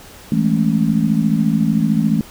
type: chord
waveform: sine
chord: A major seventh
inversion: second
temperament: just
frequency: 165 / 206.2 / 220 / 275 Hz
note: E3 / G#3 / A3 / C#4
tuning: +2 / -12 / 0 / -14 cents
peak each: -18 / -20 / -16 / -22 dBFS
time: 0.32-2.21 s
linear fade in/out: 2 ms
effects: pink hiss -40 dBFS RMS until 2.3 s